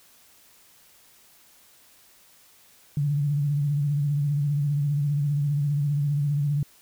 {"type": "tone with vibrato", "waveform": "sine", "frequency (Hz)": 144.7, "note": "D3", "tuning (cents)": -25, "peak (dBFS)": -21, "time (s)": [2.97, 6.63], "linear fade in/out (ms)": 2, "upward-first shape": "sine", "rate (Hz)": 15, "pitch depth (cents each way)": 55, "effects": ["white hiss -56 dBFS RMS until 6.81 s"]}